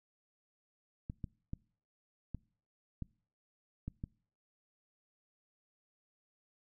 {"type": "clicks", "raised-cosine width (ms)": 5, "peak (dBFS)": -27, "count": 7, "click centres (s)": [1.099, 1.242, 1.534, 2.347, 3.023, 3.88, 4.039], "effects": ["noise-tail reverb RT60 0.5 s tail -25 dB re dry"]}